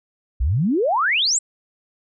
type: exponential sweep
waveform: sine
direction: up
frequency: 53.9 to 8200 Hz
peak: -16 dBFS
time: 0.4-1.39 s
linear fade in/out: 10 ms
effects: none